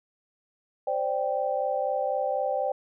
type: chord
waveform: sine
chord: C suspended second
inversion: none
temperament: equal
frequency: 523.3 / 587.3 / 784 Hz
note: C5 / D5 / G5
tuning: 0 / 0 / 0 cents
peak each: -29 dBFS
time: 0.87-2.72 s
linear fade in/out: 5 ms
effects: none